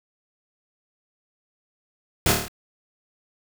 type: noise with echo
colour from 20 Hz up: pink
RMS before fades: -19 dBFS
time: 2.26-2.32 s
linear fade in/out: 2 ms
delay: 27 ms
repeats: 6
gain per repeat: -3 dB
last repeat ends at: 2.482 s
effects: none